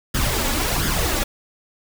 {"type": "noise with flanger", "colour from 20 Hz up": "pink", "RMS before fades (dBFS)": -21, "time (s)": [0.14, 1.24], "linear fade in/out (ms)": 10, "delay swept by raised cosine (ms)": [0.59, 3.59], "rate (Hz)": 1.4, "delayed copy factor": 0.6, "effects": []}